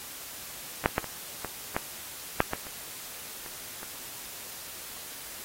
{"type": "clicks", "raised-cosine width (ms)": 0.5, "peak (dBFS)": [-6, -10, -21, -18, -12, -6, -14, -27, -27, -25], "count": 10, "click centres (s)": [0.859, 0.981, 1.043, 1.447, 1.765, 2.404, 2.534, 2.668, 3.462, 3.831], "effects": ["white hiss -42 dBFS RMS until 5.44 s", "AAC 48 kbps"]}